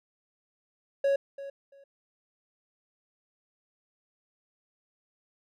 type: tone with echo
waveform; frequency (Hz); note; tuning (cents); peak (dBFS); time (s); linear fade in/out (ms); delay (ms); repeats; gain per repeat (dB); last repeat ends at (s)
triangle; 554.4; C#5; 0; -20; 1.04-1.16; 5; 340; 2; -15; 1.84
effects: none